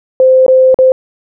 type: tone with dropouts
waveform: sine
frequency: 519 Hz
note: C5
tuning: 14 cents flat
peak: -3 dBFS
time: 0.2-0.92 s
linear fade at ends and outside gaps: 1 ms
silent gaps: 0.464-0.481 / 0.744-0.788 s
effects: none